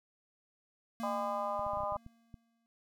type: tone with exponential decay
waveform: square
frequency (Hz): 230.5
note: A#3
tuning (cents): -19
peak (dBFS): -38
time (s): 1-2.66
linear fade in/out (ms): 0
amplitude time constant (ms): 360
type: harmonic tone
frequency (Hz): 202.8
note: G#3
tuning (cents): -41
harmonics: 3 / 4 / 5 / 6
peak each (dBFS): -37 / -39 / -38 / -40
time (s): 1.03-1.97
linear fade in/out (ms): 5
type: clicks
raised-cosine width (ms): 5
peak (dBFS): -36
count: 10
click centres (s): 1.594 / 1.666 / 1.735 / 1.772 / 1.805 / 1.835 / 1.923 / 1.96 / 2.064 / 2.342
effects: none